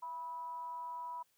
sine tone with frequency modulation, 980 Hz, B5, 14 cents flat, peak -40 dBFS, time 0.02-1.23 s, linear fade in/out 10 ms, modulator 308 Hz, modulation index 0.24, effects white hiss -75 dBFS RMS until 1.37 s

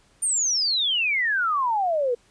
sine exponential sweep, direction down, 9180 to 466.2 Hz, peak -20 dBFS, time 0.22-2.15 s, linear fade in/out 10 ms, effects pink hiss -60 dBFS RMS until 2.3 s + resampled to 22050 Hz

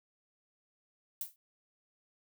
violet noise with exponential decay, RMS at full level -34 dBFS, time 1.21-1.36 s, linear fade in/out 1 ms, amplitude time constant 31 ms, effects none

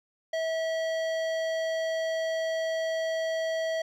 sine tone with hard clipping, 648 Hz, E5, 30 cents flat, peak -29 dBFS, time 0.33-3.82 s, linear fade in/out 5 ms, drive 14 dB, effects none

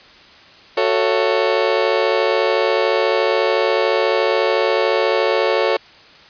35% pulse chord, F# minor seventh, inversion none, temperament just, 370 / 444 / 555 / 666 Hz, F#4 / A4 / C#5 / E5, 0 / +16 / +2 / +18 cents, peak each -20 / -17 / -17 / -23 dBFS, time 0.77-5.77 s, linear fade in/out 5 ms, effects white hiss -44 dBFS RMS until 6.29 s + resampled to 11025 Hz

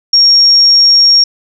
sine tone, 5560 Hz, F8, 9 cents flat, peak -3 dBFS, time 0.13-1.24 s, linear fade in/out 5 ms, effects none

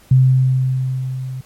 sine tone with level ramp, 130 Hz, C3, 11 cents flat, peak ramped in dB -6 to -24 dBFS, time 0.11-1.41 s, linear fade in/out 5 ms, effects pink hiss -49 dBFS RMS until 1.45 s + MP3 64 kbps

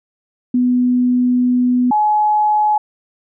sine tone pair in turn, 248.2 / 846.7 Hz, B3 / G#5, +9 / +33 cents, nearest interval octave + major sixth, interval 2124 cents, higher second, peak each -11 dBFS, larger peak neither, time 0.54-1.91 / 1.91-2.78 s, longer first, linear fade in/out 5 ms, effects none

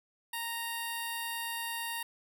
5% pulse tone with notch filter, 929 Hz, A#5, 6 cents flat, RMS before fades -37 dBFS, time 0.33-2.03 s, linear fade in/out 5 ms, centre 6400 Hz, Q 0.56, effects none

